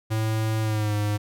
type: tone with pitch glide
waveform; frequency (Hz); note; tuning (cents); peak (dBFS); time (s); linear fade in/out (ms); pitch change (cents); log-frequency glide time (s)
square; 110 to 104.31; A2 to G#2; 0 to +8; -23; 0.1-1.18; 20; -92; 0.61-0.95
effects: none